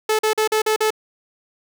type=tone bursts; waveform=sawtooth; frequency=433.6 Hz; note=A4; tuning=25 cents flat; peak=-12 dBFS; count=6; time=0.09-0.905 s; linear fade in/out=5 ms; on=100 ms; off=43 ms; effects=none